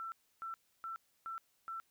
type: tone bursts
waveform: sine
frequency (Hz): 1339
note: E6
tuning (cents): +27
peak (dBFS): -40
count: 5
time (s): 0-1.8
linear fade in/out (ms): 0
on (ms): 120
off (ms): 300
effects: white hiss -75 dBFS RMS until 1.9 s